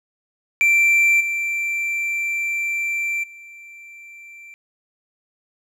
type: tone with level steps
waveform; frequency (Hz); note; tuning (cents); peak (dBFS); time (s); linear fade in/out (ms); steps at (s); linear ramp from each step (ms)
triangle; 2349; D7; 0; -11 / -19 / -37; 0.61-4.54; 0; 1.2 / 3.23; 10
effects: none